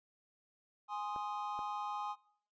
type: chord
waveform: triangle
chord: Ab major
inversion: none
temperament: equal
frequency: 830.6 / 1046.5 / 1244.5 Hz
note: Ab5 / C6 / Eb6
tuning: 0 / 0 / 0 cents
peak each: -38 / -41 / -42 dBFS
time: 0.88-2.16 s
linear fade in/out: 50 ms
type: clicks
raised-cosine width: 1 ms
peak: -34 dBFS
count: 2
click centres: 1.162 / 1.591 s
effects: noise-tail reverb RT60 0.6 s tail -21 dB re dry + resampled to 16000 Hz